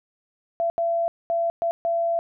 sine tone bursts at uneven times, 675 Hz, E5, 41 cents sharp, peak -20 dBFS, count 5, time 0.6-0.7 / 0.78-1.08 / 1.3-1.5 / 1.62-1.71 / 1.85-2.19 s, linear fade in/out 0 ms, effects none

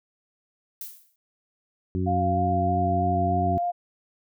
violet noise with exponential decay, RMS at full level -33 dBFS, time 0.81-1.16 s, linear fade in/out 2 ms, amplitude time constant 76 ms
harmonic tone, 92.5 Hz, F#2, in tune, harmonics 1 / 2 / 3 / 4, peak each -26 / -29 / -31 / -32 dBFS, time 1.95-3.58 s, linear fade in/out 0 ms
sine tone with vibrato, 698.5 Hz, F5, in tune, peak -23 dBFS, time 2.06-3.72 s, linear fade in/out 20 ms, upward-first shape square, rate 3.2 Hz, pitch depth 12 cents each way
effects none

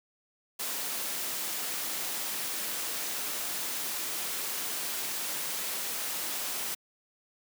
white noise, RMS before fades -34 dBFS, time 0.59-6.75 s, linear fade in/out 10 ms, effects high-pass 200 Hz 12 dB/octave

